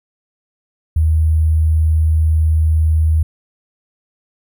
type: tone with sample-and-hold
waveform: sine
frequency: 79 Hz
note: D#2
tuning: 27 cents sharp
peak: -10 dBFS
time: 0.96-3.23 s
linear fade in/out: 5 ms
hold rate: 11025 Hz
effects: none